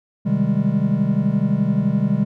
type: chord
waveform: triangle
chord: Ab major seventh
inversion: first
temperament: equal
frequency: 130.81 / 155.56 / 196 / 207.7 Hz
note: C3 / Eb3 / G3 / Ab3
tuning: 0 / 0 / 0 / 0 cents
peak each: -22 / -21 / -18 / -19 dBFS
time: 0.25-2.25 s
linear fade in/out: 20 ms
effects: none